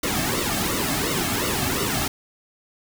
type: noise with flanger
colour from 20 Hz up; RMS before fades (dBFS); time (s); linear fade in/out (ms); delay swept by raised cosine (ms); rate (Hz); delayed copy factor
pink; -24; 0.03-2.08; 5; 1.2 to 2.1; 2.8; -0.75
effects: none